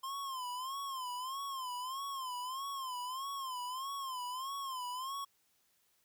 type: tone with vibrato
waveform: square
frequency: 1046.5 Hz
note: C6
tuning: in tune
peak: -39 dBFS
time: 0.03-5.25 s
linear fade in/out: 10 ms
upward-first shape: sine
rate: 1.6 Hz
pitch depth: 110 cents each way
effects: white hiss -74 dBFS RMS until 6.04 s